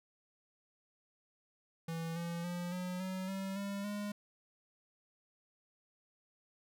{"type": "tone with pitch steps", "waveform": "square", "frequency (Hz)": [164.81, 170.13, 175.62, 181.29, 187.14, 193.18, 199.42, 205.9], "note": ["E3", "F3", "F3", "F#3", "F#3", "G3", "G3", "G#3"], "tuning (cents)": [0, -45, 10, -35, 20, -25, 30, -15], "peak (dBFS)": -38, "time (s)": [1.88, 4.12], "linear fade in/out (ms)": 5, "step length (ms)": 280, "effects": []}